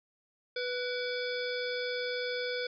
harmonic tone with a mistuned harmonic, 493.9 Hz, B4, in tune, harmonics 1 / 3 / 5 / 7 / 9 / 10, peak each -34 / -39 / -41 / -42 / -44 / -44 dBFS, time 0.56-2.67 s, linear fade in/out 5 ms, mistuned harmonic 5, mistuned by -130 cents, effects none

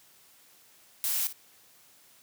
blue noise with echo, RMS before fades -29 dBFS, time 1.04-1.27 s, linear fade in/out 0 ms, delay 56 ms, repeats 1, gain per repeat -13 dB, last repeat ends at 1.326 s, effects white hiss -59 dBFS RMS until 2.22 s + high-pass 80 Hz 12 dB/octave

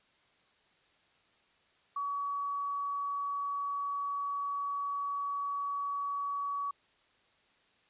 sine tone, 1133 Hz, C#6, 37 cents sharp, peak -32 dBFS, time 1.96-6.71 s, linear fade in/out 5 ms, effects white hiss -68 dBFS RMS until 7.89 s + resampled to 8000 Hz

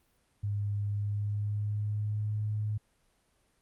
sine tone with pitch glide, 102.3 to 106.15 Hz, G#2 to G#2, -26 to +38 cents, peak -29 dBFS, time 0.43-2.78 s, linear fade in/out 10 ms, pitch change +64 cents, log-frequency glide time 0.87-2.4 s, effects pink hiss -71 dBFS RMS until 3.61 s + Opus 32 kbps

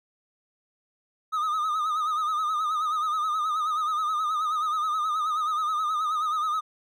triangle tone with vibrato, 1244.5 Hz, D#6, in tune, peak -22 dBFS, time 1.32-6.61 s, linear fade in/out 20 ms, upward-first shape sine, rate 9.4 Hz, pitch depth 71 cents each way, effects none

